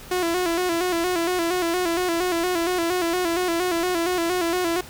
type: tone with vibrato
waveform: sawtooth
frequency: 349.2 Hz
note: F4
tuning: in tune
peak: -17 dBFS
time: 0.11-4.81 s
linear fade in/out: 5 ms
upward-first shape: square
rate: 4.3 Hz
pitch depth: 71 cents each way
effects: pink hiss -42 dBFS RMS until 4.89 s